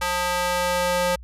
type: tone with high-pass filter sweep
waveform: square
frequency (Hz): 178.4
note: F3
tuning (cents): +37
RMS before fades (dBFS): -23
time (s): 0.01-1.16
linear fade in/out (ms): 10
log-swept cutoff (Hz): 920 to 480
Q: 1.2
effects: added 60 Hz sine -38 dBFS peak until 1.23 s + resampled to 32000 Hz